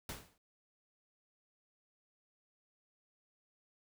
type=noise with exponential decay; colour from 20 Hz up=pink; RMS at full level=-40 dBFS; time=0.09-0.38 s; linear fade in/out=2 ms; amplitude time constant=63 ms; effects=none